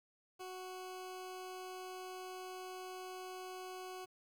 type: tone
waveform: 20% pulse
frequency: 370 Hz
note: F#4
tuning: in tune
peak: -40 dBFS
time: 0.39-4.06 s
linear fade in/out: 20 ms
effects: 11-bit